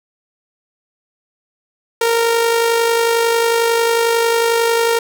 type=tone with amplitude modulation; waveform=sawtooth; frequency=462.8 Hz; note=A#4; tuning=13 cents flat; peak=-7 dBFS; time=2.01-4.99 s; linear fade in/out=5 ms; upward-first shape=sine; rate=51.1 Hz; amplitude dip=40%; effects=none